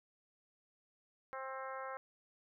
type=harmonic tone; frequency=264.9 Hz; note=C4; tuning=22 cents sharp; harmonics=2 / 3 / 4 / 5 / 6 / 7 / 8; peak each=-46 / -49 / -47 / -48 / -52 / -56 / -58 dBFS; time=1.33-1.97 s; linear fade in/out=0 ms; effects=none